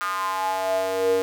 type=tone with high-pass filter sweep; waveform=square; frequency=94.5 Hz; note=F#2; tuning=37 cents sharp; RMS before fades=-24 dBFS; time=0.01-1.22 s; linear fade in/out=0 ms; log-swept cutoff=1300 to 420 Hz; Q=7.3; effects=9-bit